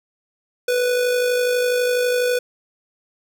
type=tone with amplitude modulation; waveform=square; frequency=493.9 Hz; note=B4; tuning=in tune; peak=-16 dBFS; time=0.68-2.39 s; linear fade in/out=5 ms; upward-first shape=sine; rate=52.1 Hz; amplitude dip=35%; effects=none